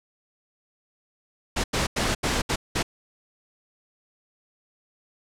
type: noise bursts at uneven times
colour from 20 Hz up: pink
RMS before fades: -24 dBFS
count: 6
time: 1.56-1.64 / 1.73-1.87 / 1.96-2.15 / 2.23-2.42 / 2.49-2.56 / 2.75-2.83 s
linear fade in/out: 10 ms
effects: low-pass 8000 Hz 12 dB/octave